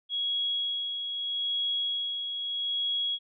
sine tone with tremolo, 3322 Hz, G#7, in tune, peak -26 dBFS, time 0.09-3.19 s, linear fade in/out 50 ms, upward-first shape sine, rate 0.79 Hz, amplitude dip 45%, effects none

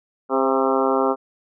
harmonic tone with a mistuned harmonic, 133.7 Hz, C3, 38 cents sharp, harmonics 2 / 3 / 4 / 5 / 6 / 7 / 8 / 9 / 10, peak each -24 / -22 / -23 / -27 / -26 / -28 / -28 / -27 / -29 dBFS, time 0.29-1.16 s, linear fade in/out 50 ms, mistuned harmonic 4, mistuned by -28 cents, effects none

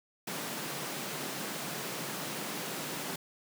pink high-pass noise, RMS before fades -38 dBFS, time 0.27-3.16 s, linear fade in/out 5 ms, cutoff 140 Hz, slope 48 dB/octave, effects none

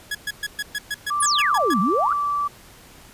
sawtooth tone bursts, 1677 Hz, G#6, 16 cents sharp, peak -20 dBFS, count 11, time 0.11-1.739 s, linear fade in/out 5 ms, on 39 ms, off 120 ms
sine tone with pitch glide, 1174.7 to 1159.9 Hz, D6 to D6, 0 to -22 cents, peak -20 dBFS, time 1.1-2.48 s, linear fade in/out 10 ms, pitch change -22 cents, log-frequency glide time 1.39-2.29 s
sine exponential two-way sweep, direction down then up, 11010 to 172.7 to 1455 Hz, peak -19 dBFS, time 1.2-2.13 s, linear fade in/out 5 ms, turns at 1.8 s
effects pink hiss -47 dBFS RMS until 3.13 s + resampled to 32000 Hz

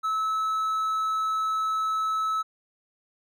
triangle tone, 1300 Hz, E6, 24 cents flat, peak -22 dBFS, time 0.03-2.43 s, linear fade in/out 20 ms, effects none

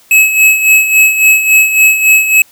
square tone with tremolo, 2576 Hz, E7, 41 cents flat, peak -3 dBFS, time 0.11-2.42 s, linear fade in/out 2 ms, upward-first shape sine, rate 3.6 Hz, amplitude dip 65%, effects white hiss -45 dBFS RMS until 2.51 s

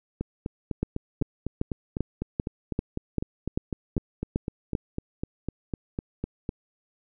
two click trains, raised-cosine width 3 ms, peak -16 / -12 dBFS, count 26 / 11, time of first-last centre 0.21-6.491 / 0.83-4.752 s, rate 3.98 / 2.55 Hz, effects none

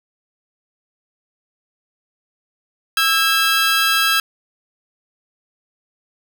20% pulse tone pair together, 1318.5 / 1619.2 Hz, E6 / G#6, 0 / -44 cents, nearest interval major third, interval 356 cents, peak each -12 dBFS, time 2.97-4.2 s, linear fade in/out 2 ms, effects none

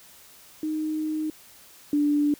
sine tone pair in turn, 310 / 293 Hz, D#4 / D4, -6 / -4 cents, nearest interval minor second, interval 98 cents, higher first, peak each -25 / -19 dBFS, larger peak second, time 0.63-1.3 / 1.93-2.34 s, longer first, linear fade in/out 2 ms, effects white hiss -51 dBFS RMS until 2.39 s

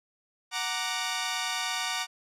10% pulse chord, Gb augmented, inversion none, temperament equal, 740 / 932.3 / 1174.7 Hz, Gb5 / Bb5 / D6, 0 / 0 / 0 cents, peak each -25 / -25 / -25 dBFS, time 0.51-2.07 s, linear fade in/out 50 ms, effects low-pass 10000 Hz 12 dB/octave

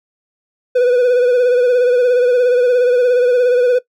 triangle tone with vibrato, 493.9 Hz, B4, in tune, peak -7 dBFS, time 0.75-3.79 s, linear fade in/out 10 ms, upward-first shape sine, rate 17 Hz, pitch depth 44 cents each way, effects noise-tail reverb RT60 0.1 s tail -18 dB re dry

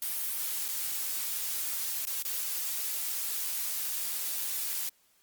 blue noise with dropouts, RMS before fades -33 dBFS, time 0.02-4.89 s, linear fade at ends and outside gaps 2 ms, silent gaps 0.682-0.686 / 2.053-2.07 / 2.225-2.25 s, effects white hiss -67 dBFS RMS until 5.22 s + Opus 32 kbps

